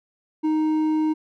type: tone with hard clipping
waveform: sine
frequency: 311.1 Hz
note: D#4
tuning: in tune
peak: -20 dBFS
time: 0.43-1.14 s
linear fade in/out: 20 ms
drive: 5 dB
effects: none